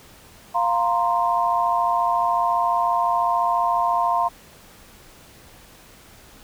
sine chord, F suspended fourth, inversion none, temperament equal, 698.5 / 932.3 / 1046.5 Hz, F5 / Bb5 / C6, 0 / 0 / 0 cents, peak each -22 dBFS, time 0.54-4.29 s, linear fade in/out 20 ms, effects pink hiss -48 dBFS RMS until 6.43 s

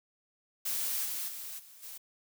blue noise with level steps, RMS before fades -33 / -36 / -42 / -54 / -45 dBFS, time 0.65-1.98 s, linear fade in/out 10 ms, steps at 1.04 / 1.27 / 1.58 / 1.82 s, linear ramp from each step 20 ms, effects none

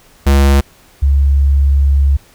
square / sine tone pair in turn, 69.3 / 69.55 Hz, C#2 / C#2, 0 / +6 cents, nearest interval unison, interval 6 cents, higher second, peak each -7 dBFS, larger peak neither, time 0.26-0.61 / 1.02-2.17 s, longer second, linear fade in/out 10 ms, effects pink hiss -46 dBFS RMS until 2.34 s

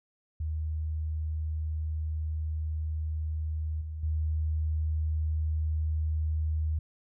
sine tone with level steps, 78 Hz, D#2, 5 cents sharp, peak -29 / -34 / -26 dBFS, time 0.4-6.79 s, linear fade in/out 5 ms, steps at 3.81 / 4.03 s, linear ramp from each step 5 ms, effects none

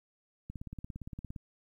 click train, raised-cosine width 5 ms, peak -29 dBFS, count 16, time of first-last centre 0.5-1.362 s, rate 17.4 Hz, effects 11-bit

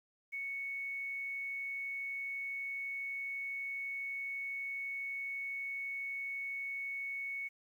sine tone with quantisation, 2217 Hz, C#7, in tune, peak -37 dBFS, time 0.32-7.49 s, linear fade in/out 20 ms, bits 11, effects none

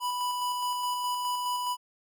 square tone with tremolo, 987.8 Hz, B5, in tune, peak -28 dBFS, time 0-1.77 s, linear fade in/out 50 ms, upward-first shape square, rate 4.8 Hz, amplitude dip 25%, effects none

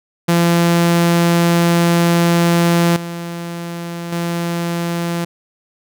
sawtooth tone with level steps, 170.7 Hz, F3, 39 cents flat, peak -7 / -20 / -14 dBFS, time 0.28-5.25 s, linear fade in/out 10 ms, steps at 2.96 / 4.12 s, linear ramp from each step 5 ms, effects none

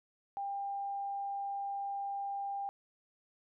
sine tone, 797 Hz, G5, 28 cents sharp, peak -35 dBFS, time 0.37-2.69 s, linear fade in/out 0 ms, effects none

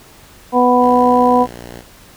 harmonic tone, 247.6 Hz, B3, 5 cents sharp, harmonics 1 / 2 / 3 / 4, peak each -14 / -14 / -14 / -14 dBFS, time 0.52-1.47 s, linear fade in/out 50 ms
5% pulse tone, 60 Hz, B1, 49 cents flat, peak -20 dBFS, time 0.79-1.84 s, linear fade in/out 50 ms
effects pink hiss -43 dBFS RMS until 2.16 s

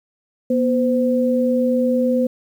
sine tone pair together, 242.2 / 513.2 Hz, B3 / C5, -34 / -34 cents, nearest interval octave + minor second, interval 1300 cents, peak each -17 / -18 dBFS, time 0.5-2.27 s, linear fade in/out 5 ms, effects 8-bit

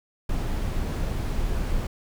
brown noise, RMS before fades -26 dBFS, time 0.29-1.87 s, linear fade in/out 5 ms, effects none

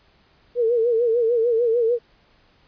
sine tone with vibrato, 466.2 Hz, A#4, in tune, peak -16 dBFS, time 0.55-1.99 s, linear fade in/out 50 ms, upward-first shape sine, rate 6.7 Hz, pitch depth 86 cents each way, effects pink hiss -58 dBFS RMS until 2.67 s + resampled to 11025 Hz

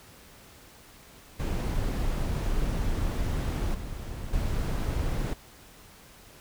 brown noise with level steps, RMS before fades -28 / -36 / -28 dBFS, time 1.39-5.34 s, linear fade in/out 10 ms, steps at 3.74 / 4.33 s, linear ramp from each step 5 ms, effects pink hiss -52 dBFS RMS until 6.4 s

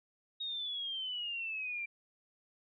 sine exponential sweep, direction down, 3769 to 2349 Hz, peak -36 dBFS, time 0.4-1.86 s, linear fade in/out 10 ms, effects none

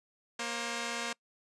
5% pulse tone pair together, 234.5 / 536.6 Hz, A#3 / C5, +11 / +44 cents, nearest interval octave + major second, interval 1433 cents, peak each -25 / -26 dBFS, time 0.39-1.13 s, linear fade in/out 5 ms, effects noise-tail reverb RT60 0.1 s tail -25 dB re dry + resampled to 24000 Hz

